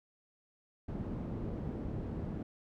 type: low-pass noise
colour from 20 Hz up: white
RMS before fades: -39 dBFS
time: 0.88-2.43 s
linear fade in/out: 5 ms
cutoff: 240 Hz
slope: 12 dB/octave
effects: none